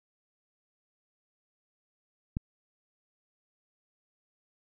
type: click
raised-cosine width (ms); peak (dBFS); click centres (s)
5; -18; 2.369
effects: none